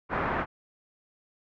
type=low-pass noise; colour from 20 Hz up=white; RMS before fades=-29 dBFS; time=0.09-0.46 s; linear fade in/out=50 ms; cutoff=1600 Hz; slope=24 dB/octave; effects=none